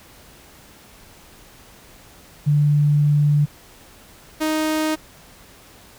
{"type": "tone pair in turn", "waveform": ["sine", "sawtooth"], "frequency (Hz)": [147, 311.5], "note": ["D3", "D#4"], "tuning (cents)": [2, 2], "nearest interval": "octave + minor second", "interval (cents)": 1300, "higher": "second", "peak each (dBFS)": [-13, -15], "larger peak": "first", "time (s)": [[2.46, 3.46], [4.4, 4.96]], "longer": "first", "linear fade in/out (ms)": 20, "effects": ["pink hiss -47 dBFS RMS until 5.98 s"]}